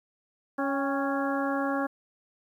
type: harmonic tone with a mistuned harmonic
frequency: 277.2 Hz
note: C#4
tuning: in tune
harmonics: 1 / 2 / 3 / 4 / 5 / 6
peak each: -29 / -32 / -34 / -35 / -36 / -37 dBFS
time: 0.58-1.87 s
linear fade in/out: 10 ms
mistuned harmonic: 3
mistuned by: -46 cents
effects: 10-bit